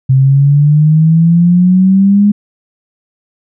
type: exponential sweep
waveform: sine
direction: up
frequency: 130.81 to 207.7 Hz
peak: -4 dBFS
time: 0.09-2.32 s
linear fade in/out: 10 ms
effects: none